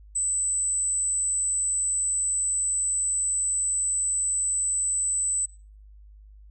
sine tone, 8010 Hz, B8, 23 cents sharp, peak -23 dBFS, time 0.15-5.46 s, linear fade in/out 10 ms, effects noise-tail reverb RT60 0.4 s tail -22 dB re dry + added 51 Hz sine -46 dBFS peak until 6.5 s

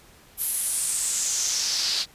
pink noise with band-pass filter sweep, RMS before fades -26 dBFS, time 0.37-2.06 s, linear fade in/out 50 ms, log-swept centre 12000 to 4300 Hz, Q 4.2, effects pink hiss -53 dBFS RMS until 2.14 s + resampled to 32000 Hz

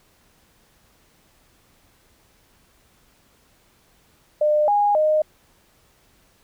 sine tone with pitch steps, 602 / 822 / 616 Hz, D5 / G#5 / D#5, +43 / -18 / -17 cents, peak -15 dBFS, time 4.41-5.22 s, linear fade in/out 5 ms, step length 270 ms, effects pink hiss -59 dBFS RMS until 6.43 s

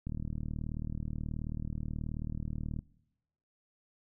click train, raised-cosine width 5 ms, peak -25 dBFS, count 106, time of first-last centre 0.07-2.79 s, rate 38.6 Hz, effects noise-tail reverb RT60 0.9 s tail -22 dB re dry

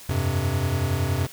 square chord, F suspended second, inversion none, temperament equal, 87.31 / 98 / 130.81 Hz, F2 / G2 / C3, 0 / 0 / 0 cents, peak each -27 dBFS, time 0.09-1.27 s, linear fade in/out 5 ms, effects white hiss -44 dBFS RMS until 1.32 s

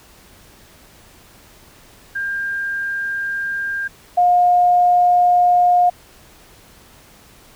sine tone pair in turn, 1600 / 712.7 Hz, G6 / F5, +35 / +35 cents, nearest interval octave + major second, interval 1400 cents, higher first, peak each -20 / -10 dBFS, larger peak second, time 2.15-3.88 / 4.17-5.9 s, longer neither, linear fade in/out 10 ms, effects pink hiss -47 dBFS RMS until 7.55 s

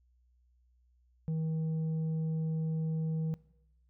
sine tone with tanh clipping, 159.5 Hz, D#3, 43 cents sharp, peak -31 dBFS, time 1.28-3.34 s, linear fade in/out 0 ms, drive 4 dB, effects noise-tail reverb RT60 0.9 s tail -21 dB re dry + added 61 Hz sine -65 dBFS peak until 3.89 s

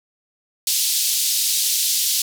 pink band-pass noise, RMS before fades -20 dBFS, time 0.67-2.22 s, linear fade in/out 2 ms, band 3700 to 16000 Hz, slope 24 dB/octave, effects none

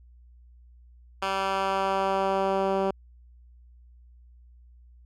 10% pulse tone with band-pass filter sweep, 193.5 Hz, G3, 22 cents flat, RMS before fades -26 dBFS, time 1.22-2.91 s, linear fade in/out 5 ms, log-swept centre 1700 to 410 Hz, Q 0.79, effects added 60 Hz sine -50 dBFS peak until 5.05 s

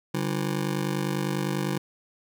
25% pulse ring-modulated tone, 164.81 Hz, E3, in tune, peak -19 dBFS, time 0.14-1.78 s, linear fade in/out 5 ms, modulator 25 Hz, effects none

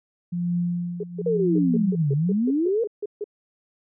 sine tone with tremolo, 174.61 Hz, F3, in tune, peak -20 dBFS, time 0.32-2.03 s, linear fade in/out 10 ms, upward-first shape triangle, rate 0.98 Hz, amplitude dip 85%
sine tone bursts, 415.3 Hz, G#4, in tune, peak -25 dBFS, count 13, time 1-3.242 s, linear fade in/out 5 ms, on 34 ms, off 150 ms
sine exponential two-way sweep, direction down then up, 486.8 to 135.7 to 486.8 Hz, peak -19 dBFS, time 1.26-2.84 s, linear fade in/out 5 ms, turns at 2.12 s
effects none

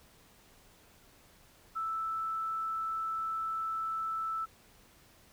sine tone, 1318.5 Hz, E6, in tune, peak -32 dBFS, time 1.75-4.46 s, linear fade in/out 20 ms, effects pink hiss -61 dBFS RMS until 5.32 s

